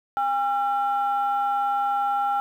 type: tone pair together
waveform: sine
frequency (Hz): 808 / 1358.9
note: G#5 / F6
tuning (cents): -48 / -48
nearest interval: major sixth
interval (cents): 900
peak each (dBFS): -21 / -26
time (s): 0.17-2.4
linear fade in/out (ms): 0
effects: tanh soft clip ceiling -15 dBFS + 9-bit